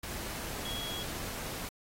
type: tone in noise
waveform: sine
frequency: 3322 Hz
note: G#7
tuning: in tune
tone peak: -38 dBFS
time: 0.65-1.03 s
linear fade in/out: 5 ms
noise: pink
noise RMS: -40 dBFS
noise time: 0.03-1.69 s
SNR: -1 dB
effects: AAC 48 kbps